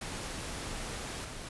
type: noise with level steps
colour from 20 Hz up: pink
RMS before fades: -39 / -43 dBFS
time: 0.01-1.49 s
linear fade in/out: 5 ms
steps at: 1.24 s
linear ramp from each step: 10 ms
effects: resampled to 24000 Hz